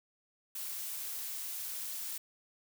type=noise; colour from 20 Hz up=blue; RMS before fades=-40 dBFS; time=0.55-2.18 s; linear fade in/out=5 ms; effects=none